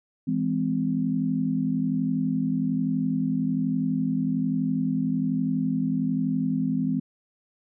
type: chord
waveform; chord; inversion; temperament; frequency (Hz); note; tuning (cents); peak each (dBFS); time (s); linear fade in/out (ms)
sine; E augmented; none; just; 164.81 / 206 / 257.5; E3 / G#3 / B#3; 0 / -14 / -28; -28 / -28 / -25; 0.27-7; 10
effects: none